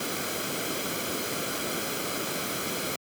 pink noise with comb filter, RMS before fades -31 dBFS, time 0-2.96 s, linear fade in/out 5 ms, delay 1.1 ms, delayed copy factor -0.5, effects high-pass 150 Hz 12 dB/octave

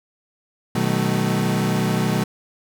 35% pulse chord, B dominant seventh, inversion none, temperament equal with one note detuned, 123.47 / 155.56 / 188.12 / 220 Hz, B2 / D#3 / F#3 / A3, 0 / 0 / +29 / 0 cents, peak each -23 / -23 / -21 / -23 dBFS, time 0.75-2.24 s, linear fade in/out 5 ms, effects none

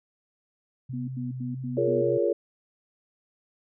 sine tone with vibrato, 129.4 Hz, C3, 19 cents flat, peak -32 dBFS, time 0.89-2.18 s, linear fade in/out 10 ms, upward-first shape sine, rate 1.6 Hz, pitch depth 19 cents each way
sine tone bursts, 246.7 Hz, B3, 2 cents flat, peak -31 dBFS, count 5, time 0.93-2.02 s, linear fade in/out 10 ms, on 150 ms, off 85 ms
sine chord, Bb minor seventh, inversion second, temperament equal with one note detuned, 349.2 / 415.3 / 466.2 / 560.8 Hz, F4 / Ab4 / Bb4 / Db5, 0 / 0 / 0 / +20 cents, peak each -27 dBFS, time 1.77-2.33 s, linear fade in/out 5 ms
effects none

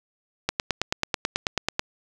click train, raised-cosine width 0.2 ms, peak -5 dBFS, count 13, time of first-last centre 0.49-1.794 s, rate 9.2 Hz, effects 7-bit

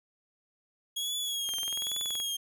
sawtooth tone with vibrato, 3300 Hz, G#7, 12 cents flat, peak -28 dBFS, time 0.96-2.37 s, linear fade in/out 10 ms, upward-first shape triangle, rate 1.2 Hz, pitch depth 78 cents each way
click train, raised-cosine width 0.3 ms, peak -27 dBFS, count 16, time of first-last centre 1.49-2.201 s, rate 21.1 Hz
effects none

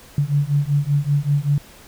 sine beating tone pair, 141.4 / 146.6 Hz, C#3 / D3, +35 / -3 cents, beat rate 5.2 Hz, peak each -19 dBFS, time 0.18-1.58 s, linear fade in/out 2 ms, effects pink hiss -45 dBFS RMS until 1.87 s

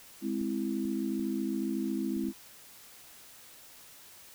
sine chord, Ab augmented, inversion none, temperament equal, 207.7 / 261.6 / 329.6 Hz, Ab3 / C4 / E4, 0 / 0 / 0 cents, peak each -34 dBFS, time 0.21-2.33 s, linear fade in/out 50 ms
clicks, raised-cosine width 3 ms, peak -37 dBFS, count 6, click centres 0.414 / 0.852 / 1.196 / 2.167 / 2.24 / 2.287 s
effects white hiss -53 dBFS RMS until 4.34 s

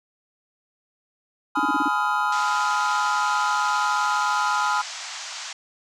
triangle chord, F half-diminished seventh, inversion first, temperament just, 838.1 / 1005.8 / 1257.2 / 1396.9 Hz, Ab5 / Cb6 / Eb6 / F6, +16 / +31 / +18 / 0 cents, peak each -24 dBFS, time 1.55-4.82 s, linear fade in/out 10 ms
sine tone bursts, 293.7 Hz, D4, in tune, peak -22 dBFS, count 6, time 1.57-1.882 s, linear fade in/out 5 ms, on 27 ms, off 30 ms
white band-pass noise, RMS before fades -35 dBFS, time 2.32-5.53 s, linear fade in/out 5 ms, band 680 to 7200 Hz, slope 48 dB/octave
effects none

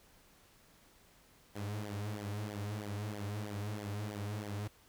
sawtooth tone with flanger, 103.7 Hz, G#2, 2 cents flat, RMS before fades -40 dBFS, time 1.55-4.68 s, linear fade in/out 10 ms, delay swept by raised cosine 0.74 to 6.24 ms, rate 3.1 Hz, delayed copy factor -0.8, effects pink hiss -64 dBFS RMS until 4.88 s

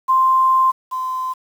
sine tone pair in turn, 1046.5 / 1030.9 Hz, C6 / C6, 0 / -26 cents, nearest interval unison, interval 26 cents, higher first, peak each -11 / -20 dBFS, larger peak first, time 0.08-0.72 / 0.91-1.34 s, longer first, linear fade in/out 20 ms, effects 7-bit

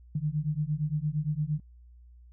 sine beating tone pair, 146.83 / 155.53 Hz, D3 / D#3, 0 / 0 cents, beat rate 8.7 Hz, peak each -30 dBFS, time 0.15-1.6 s, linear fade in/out 5 ms, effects added 60 Hz sine -50 dBFS peak until 2.32 s

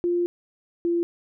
sine tone pair in turn, 349.2 / 342.6 Hz, F4 / F4, 0 / -33 cents, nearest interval unison, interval 33 cents, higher first, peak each -20 dBFS, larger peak neither, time 0.04-0.26 / 0.85-1.03 s, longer first, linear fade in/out 0 ms, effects none

